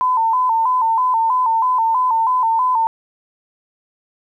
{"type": "tone with vibrato", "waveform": "sine", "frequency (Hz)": 955, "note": "A#5", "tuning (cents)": 42, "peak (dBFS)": -13, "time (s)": [0.01, 2.87], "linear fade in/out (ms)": 0, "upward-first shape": "square", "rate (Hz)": 3.1, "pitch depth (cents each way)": 98, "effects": ["9-bit"]}